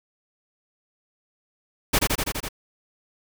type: noise with echo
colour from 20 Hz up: pink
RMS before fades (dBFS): -19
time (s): 1.93-1.99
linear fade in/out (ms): 10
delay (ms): 83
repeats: 6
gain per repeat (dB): -2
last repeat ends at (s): 2.488
effects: none